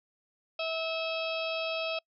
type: harmonic tone with a mistuned harmonic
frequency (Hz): 649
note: E5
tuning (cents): -27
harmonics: 1 / 2 / 4 / 5 / 6 / 7 / 8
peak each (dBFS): -33 / -41 / -36 / -40 / -42 / -47 / -45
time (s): 0.59-1.99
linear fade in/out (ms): 5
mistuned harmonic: 7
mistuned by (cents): +26
effects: noise-tail reverb RT60 0.1 s tail -26 dB re dry